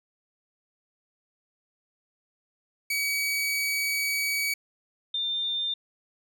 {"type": "tone pair in turn", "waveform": ["sawtooth", "sine"], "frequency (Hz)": [2269, 3602], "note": ["C#7", "A7"], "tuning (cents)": [40, 40], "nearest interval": "minor sixth", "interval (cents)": 800, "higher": "second", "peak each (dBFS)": [-22, -26], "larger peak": "first", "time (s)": [[2.9, 4.54], [5.14, 5.74]], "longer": "first", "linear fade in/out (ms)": 5, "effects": []}